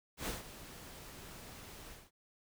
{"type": "noise with ADSR envelope", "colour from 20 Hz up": "pink", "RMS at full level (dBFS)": -38, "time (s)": [0.17, 2.11], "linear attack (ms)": 91, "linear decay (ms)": 160, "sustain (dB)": -13, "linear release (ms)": 210, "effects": []}